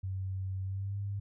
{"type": "tone with pitch glide", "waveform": "sine", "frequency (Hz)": [95, 100.3], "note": ["F#2", "G2"], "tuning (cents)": [46, 40], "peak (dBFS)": -33, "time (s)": [0.03, 1.2], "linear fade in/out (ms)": 10, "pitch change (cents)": 94, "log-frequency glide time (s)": [0.63, 0.98], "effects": []}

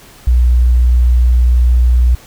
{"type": "tone", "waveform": "sine", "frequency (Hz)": 60.9, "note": "B1", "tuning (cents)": -24, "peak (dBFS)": -6, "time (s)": [0.27, 2.15], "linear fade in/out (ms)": 5, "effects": ["pink hiss -40 dBFS RMS until 2.26 s"]}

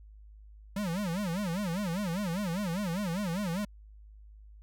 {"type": "tone with vibrato", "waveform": "square", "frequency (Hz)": 186, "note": "F#3", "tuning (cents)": 9, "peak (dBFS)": -31, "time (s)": [0.76, 3.65], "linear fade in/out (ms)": 5, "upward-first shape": "sine", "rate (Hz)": 5, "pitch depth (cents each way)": 220, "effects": ["added 52 Hz sine -49 dBFS peak until 4.62 s"]}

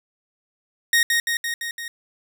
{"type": "tone with echo", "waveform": "sawtooth", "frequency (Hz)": 1864.7, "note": "A#6", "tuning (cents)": 0, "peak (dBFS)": -11, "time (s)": [0.93, 1.03], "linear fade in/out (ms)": 2, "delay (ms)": 170, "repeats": 5, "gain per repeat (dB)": -3, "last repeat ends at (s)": 1.88, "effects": []}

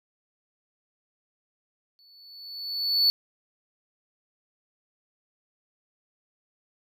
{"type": "tone with exponential growth", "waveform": "triangle", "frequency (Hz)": 4454, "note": "C#8", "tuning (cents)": 7, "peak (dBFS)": -15, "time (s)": [1.99, 3.1], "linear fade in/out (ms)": 0, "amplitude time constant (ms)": 240, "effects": []}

